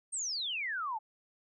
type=exponential sweep; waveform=sine; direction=down; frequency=8760 to 828 Hz; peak=-33 dBFS; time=0.12-0.99 s; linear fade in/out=20 ms; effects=none